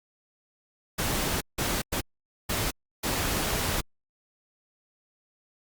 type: noise bursts at uneven times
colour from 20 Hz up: pink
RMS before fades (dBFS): -28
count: 5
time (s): 0.98-1.41 / 1.58-1.82 / 1.92-2.01 / 2.49-2.71 / 3.03-3.81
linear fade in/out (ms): 10
effects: Opus 48 kbps